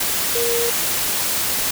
sine tone in noise, 470 Hz, A#4, 14 cents sharp, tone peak -20 dBFS, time 0.35-0.7 s, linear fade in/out 5 ms, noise white, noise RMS -21 dBFS, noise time 0-1.71 s, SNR -2 dB, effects none

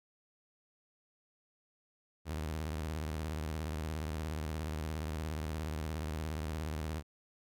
sawtooth tone with vibrato, 77.7 Hz, D#2, 2 cents flat, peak -32 dBFS, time 2.25-7.03 s, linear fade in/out 50 ms, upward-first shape sine, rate 17 Hz, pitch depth 150 cents each way, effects none

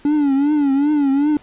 triangle tone with vibrato, 285.8 Hz, D4, 47 cents flat, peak -11 dBFS, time 0.05-1.37 s, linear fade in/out 2 ms, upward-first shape triangle, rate 2.6 Hz, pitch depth 120 cents each way, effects pink hiss -48 dBFS RMS until 1.42 s + resampled to 8000 Hz

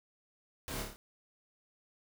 pink noise with echo, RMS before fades -41 dBFS, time 0.68-0.82 s, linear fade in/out 0 ms, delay 28 ms, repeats 5, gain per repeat -3 dB, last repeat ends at 0.96 s, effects none

